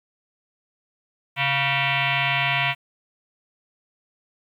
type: tone with frequency modulation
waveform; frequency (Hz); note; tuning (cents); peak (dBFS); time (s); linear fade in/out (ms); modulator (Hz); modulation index
sine; 136.3; C#3; -29; -19; 1.36-2.75; 50; 418; 7
effects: 9-bit